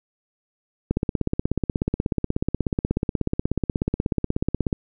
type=click train; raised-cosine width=3 ms; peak=-8 dBFS; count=64; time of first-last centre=0.91-4.728 s; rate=16.5 Hz; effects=none